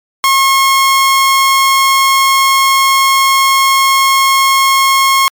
sawtooth tone, 1082 Hz, C#6, 42 cents flat, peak -3 dBFS, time 0.24-5.28 s, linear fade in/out 0 ms, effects MP3 96 kbps

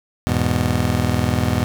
25% pulse chord, E major, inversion none, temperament just, 82.41 / 103.01 / 123.61 Hz, E2 / G#2 / B2, 0 / -14 / +2 cents, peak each -18 dBFS, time 0.27-1.64 s, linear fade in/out 0 ms, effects none

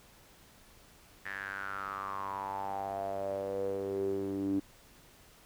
sawtooth tone with band-pass filter sweep, 98 Hz, G2, in tune, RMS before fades -36 dBFS, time 1.25-4.6 s, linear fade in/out 10 ms, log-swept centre 1800 to 290 Hz, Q 8.1, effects pink hiss -59 dBFS RMS until 5.45 s

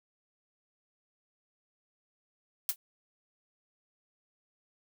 blue noise with exponential decay, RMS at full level -24 dBFS, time 2.69-2.76 s, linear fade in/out 1 ms, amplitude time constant 15 ms, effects none

